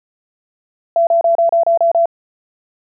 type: tone bursts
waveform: sine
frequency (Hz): 674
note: E5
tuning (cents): +38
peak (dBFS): -9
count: 8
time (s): 0.96-2.057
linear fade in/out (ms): 2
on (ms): 110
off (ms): 31
effects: none